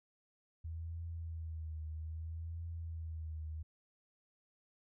sine tone with vibrato, 80.9 Hz, E2, 32 cents flat, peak -40 dBFS, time 0.64-3.63 s, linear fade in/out 10 ms, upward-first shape triangle, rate 0.62 Hz, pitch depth 65 cents each way, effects none

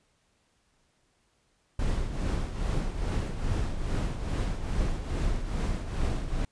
brown noise with tremolo, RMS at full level -26 dBFS, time 1.79-6.45 s, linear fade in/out 2 ms, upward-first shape triangle, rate 2.4 Hz, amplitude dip 65%, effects pink hiss -70 dBFS RMS until 6.51 s + resampled to 22050 Hz

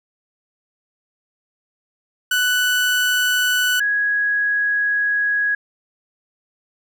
30% pulse / sine tone pair in turn, 1488 / 1663 Hz, F#6 / G#6, +9 / +2 cents, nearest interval major second, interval 193 cents, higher second, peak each -13 / -16 dBFS, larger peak first, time 2.31-3.8 / 3.8-5.55 s, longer second, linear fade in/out 5 ms, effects none

